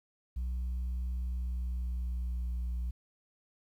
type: tone with pitch glide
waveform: sine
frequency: 61.74 to 60.33 Hz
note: B1 to B1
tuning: 0 to -40 cents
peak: -29 dBFS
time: 0.36-2.91 s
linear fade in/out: 10 ms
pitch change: -40 cents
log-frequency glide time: 1.19-2.63 s
effects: tanh soft clip ceiling -31 dBFS + 11-bit